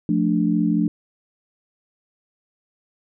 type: chord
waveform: sine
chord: D minor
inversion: first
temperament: just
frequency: 176.2 / 220.2 / 293.7 Hz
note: F3 / A3 / D4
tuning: +16 / +2 / 0 cents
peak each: -21 dBFS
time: 0.09-0.88 s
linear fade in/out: 2 ms
effects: none